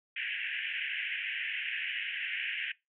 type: band-pass noise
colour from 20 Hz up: white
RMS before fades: -36 dBFS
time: 0.16-2.72 s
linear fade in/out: 5 ms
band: 1600 to 3000 Hz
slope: 96 dB/octave
effects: noise-tail reverb RT60 0.2 s tail -21 dB re dry